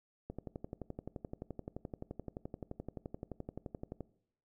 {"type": "click train", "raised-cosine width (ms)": 2, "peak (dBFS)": -28, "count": 44, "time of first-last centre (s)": [0.3, 4.007], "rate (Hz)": 11.6, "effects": ["noise-tail reverb RT60 0.7 s tail -20 dB re dry"]}